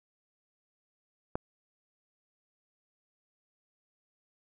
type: click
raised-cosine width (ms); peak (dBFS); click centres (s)
1; -17; 1.355
effects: none